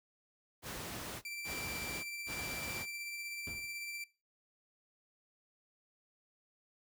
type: noise bursts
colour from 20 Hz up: pink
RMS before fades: -43 dBFS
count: 3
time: 0.62-2.86 s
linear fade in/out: 50 ms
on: 600 ms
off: 220 ms
type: tone with tremolo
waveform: sawtooth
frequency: 2346 Hz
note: D7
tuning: 2 cents flat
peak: -37 dBFS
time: 1.25-4.04 s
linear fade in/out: 2 ms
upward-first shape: triangle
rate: 16 Hz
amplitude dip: 35%
type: noise with exponential decay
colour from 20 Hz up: brown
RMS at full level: -40 dBFS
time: 3.47-3.78 s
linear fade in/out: 2 ms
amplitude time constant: 67 ms
effects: noise-tail reverb RT60 0.3 s tail -19 dB re dry + high-pass 60 Hz 12 dB/octave